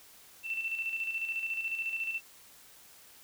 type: tone with tremolo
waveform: sine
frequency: 2678 Hz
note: E7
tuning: 27 cents sharp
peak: -30 dBFS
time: 0.43-2.21 s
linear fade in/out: 50 ms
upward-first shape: square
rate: 14 Hz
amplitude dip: 50%
effects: white hiss -56 dBFS RMS until 3.23 s